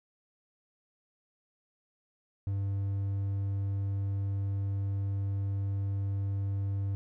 triangle tone, 98.8 Hz, G2, 14 cents sharp, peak -27 dBFS, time 2.47-6.95 s, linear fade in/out 0 ms, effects none

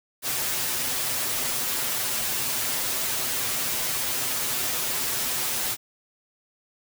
white noise with comb filter, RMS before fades -27 dBFS, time 0.22-5.77 s, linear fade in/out 50 ms, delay 7.9 ms, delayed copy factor +0.9, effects none

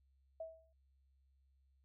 sine tone with exponential decay, 648 Hz, E5, 30 cents flat, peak -40 dBFS, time 0.4-0.73 s, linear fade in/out 5 ms, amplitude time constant 71 ms, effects added 67 Hz sine -70 dBFS peak until 1.84 s

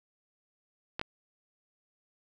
clicks, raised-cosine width 0.3 ms, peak -17 dBFS, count 2, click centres 0.995 / 1.014 s, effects none

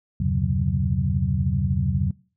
sine tone cluster, 78.8 / 95.3 / 128.4 / 140.9 / 186.1 Hz, D#2 / G2 / C3 / C#3 / F#3, +23 / -48 / -32 / +29 / +10 cents, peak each -26 dBFS, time 0.2-2.11 s, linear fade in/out 5 ms, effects noise-tail reverb RT60 0.4 s tail -23 dB re dry

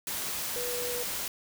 sine tone in noise, 488.9 Hz, B4, 18 cents flat, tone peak -34 dBFS, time 0.56-1.03 s, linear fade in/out 2 ms, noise white, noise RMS -34 dBFS, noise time 0.07-1.28 s, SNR -3 dB, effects none

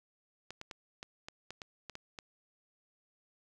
clicks, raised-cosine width 0.2 ms, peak -26 dBFS, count 10, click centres 0.506 / 0.614 / 0.712 / 1.029 / 1.285 / 1.506 / 1.618 / 1.897 / 1.954 / 2.188 s, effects 11-bit

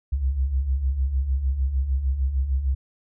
sine beating tone pair, 61.8 / 68.4 Hz, B1 / C#2, +2 / -23 cents, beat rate 6.6 Hz, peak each -28 / -21 dBFS, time 0.12-2.75 s, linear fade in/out 10 ms, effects none

